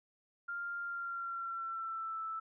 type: tone with pitch glide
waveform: sine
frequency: 1396.9 to 1318.5 Hz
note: F6 to E6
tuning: 0 to 0 cents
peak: -37 dBFS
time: 0.48-2.4 s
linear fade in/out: 10 ms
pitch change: -100 cents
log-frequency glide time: 0.83-2.22 s
effects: none